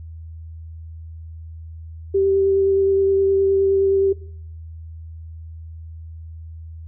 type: tone with vibrato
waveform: sine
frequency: 390.1 Hz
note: G4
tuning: 8 cents flat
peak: -14 dBFS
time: 2.14-4.13 s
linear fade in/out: 10 ms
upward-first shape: sine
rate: 9.6 Hz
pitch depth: 11 cents each way
effects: noise-tail reverb RT60 0.7 s tail -21 dB re dry + added 81 Hz sine -33 dBFS peak until 6.87 s